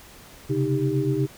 sine tone cluster, 130.8 / 139 / 311.5 / 395.5 Hz, C3 / C#3 / D#4 / G4, 0 / +5 / +2 / +15 cents, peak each -26 dBFS, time 0.49-1.27 s, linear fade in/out 20 ms, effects pink hiss -47 dBFS RMS until 1.37 s

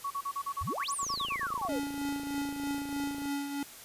sine tone bursts, 1118 Hz, C#6, 14 cents sharp, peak -31 dBFS, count 16, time 0.04-1.681 s, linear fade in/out 10 ms, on 66 ms, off 39 ms
sine exponential two-way sweep, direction up then down, 61.74 to 10060 to 457.6 Hz, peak -34 dBFS, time 0.61-1.79 s, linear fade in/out 5 ms, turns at 0.93 s
click train, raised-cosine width 2 ms, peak -33 dBFS, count 62, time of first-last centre 1.03-3.256 s, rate 27.4 Hz
square tone with tremolo, 282.8 Hz, C#4, 35 cents sharp, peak -31 dBFS, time 1.69-3.63 s, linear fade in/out 2 ms, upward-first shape triangle, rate 3.2 Hz, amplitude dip 55%
effects white hiss -49 dBFS RMS until 3.84 s + resampled to 32000 Hz

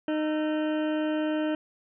harmonic tone with a mistuned harmonic, 307.7 Hz, D#4, 19 cents flat, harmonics 1 / 2 / 3 / 4 / 5 / 6 / 8 / 9 / 10, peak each -26 / -31 / -41 / -45 / -41 / -46 / -49 / -47 / -46 dBFS, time 0.08-1.55 s, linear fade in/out 2 ms, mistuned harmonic 4, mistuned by +140 cents, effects none

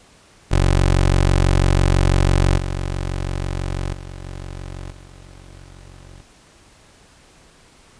20% pulse tone with level steps, 46.05 Hz, F#1, 7 cents flat, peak -8 / -17 / -27 / -25 / -35 dBFS, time 0.51-6.22 s, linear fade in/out 10 ms, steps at 2.57 / 3.93 / 4.24 / 4.91 s, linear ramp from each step 10 ms, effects pink hiss -50 dBFS RMS until 7.99 s + resampled to 22050 Hz

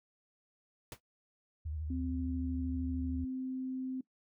pink noise with exponential decay, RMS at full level -41 dBFS, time 0.92-1 s, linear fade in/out 1 ms, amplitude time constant 16 ms
sine tone with vibrato, 77.2 Hz, D#2, 13 cents flat, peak -36 dBFS, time 1.65-3.25 s, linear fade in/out 10 ms, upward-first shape triangle, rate 13 Hz, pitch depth 100 cents each way
sine tone, 259.4 Hz, C4, 15 cents flat, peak -35 dBFS, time 1.9-4.01 s, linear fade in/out 5 ms
effects noise-tail reverb RT60 0.1 s tail -20 dB re dry

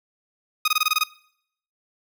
15% pulse tone bursts, 1248 Hz, D#6, 5 cents sharp, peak -11 dBFS, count 8, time 0.65-1.037 s, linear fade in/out 5 ms, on 30 ms, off 21 ms, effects noise-tail reverb RT60 0.7 s tail -22 dB re dry

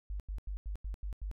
sine tone bursts, 49.8 Hz, G1, 28 cents sharp, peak -35 dBFS, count 7, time 0.1-1.314 s, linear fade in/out 0 ms, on 98 ms, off 88 ms, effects none

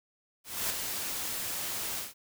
white noise with ADSR envelope, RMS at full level -30 dBFS, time 0.44-2.14 s, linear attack 260 ms, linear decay 7 ms, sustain -5 dB, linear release 160 ms, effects none

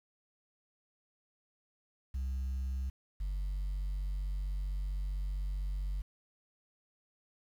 sine tone pair in turn, 65.4 / 47.78 Hz, C2 / G1, 0 / -44 cents, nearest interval perfect fourth, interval 544 cents, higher first, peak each -30 / -30 dBFS, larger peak neither, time 2.14-2.9 / 3.2-6.02 s, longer second, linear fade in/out 10 ms, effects tanh soft clip ceiling -32 dBFS + 10-bit

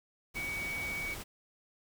sine tone in noise, 2255 Hz, C#7, 29 cents sharp, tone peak -35 dBFS, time 0.35-1.15 s, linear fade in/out 20 ms, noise pink, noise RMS -43 dBFS, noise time 0.34-1.24 s, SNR +5 dB, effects none

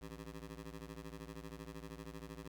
15% pulse ring-modulated tone, 110 Hz, A2, in tune, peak -38 dBFS, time 0.01-2.48 s, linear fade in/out 5 ms, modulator 48.6 Hz, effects none

